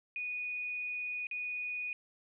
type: tone with dropouts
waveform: sine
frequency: 2471 Hz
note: D#7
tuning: 13 cents flat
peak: -35 dBFS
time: 0.16-1.93 s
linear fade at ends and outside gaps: 1 ms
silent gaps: 1.269-1.312 s
effects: none